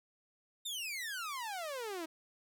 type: exponential sweep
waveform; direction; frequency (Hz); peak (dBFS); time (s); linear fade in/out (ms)
sawtooth; down; 3729 to 311.1; -35; 0.65-2.06; 10
effects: none